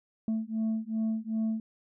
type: beating tone pair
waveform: sine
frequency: 220 / 222.6 Hz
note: A3 / A3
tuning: 0 / +20 cents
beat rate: 2.6 Hz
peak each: -29 dBFS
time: 0.28-1.6 s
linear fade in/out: 2 ms
effects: tanh soft clip ceiling -25 dBFS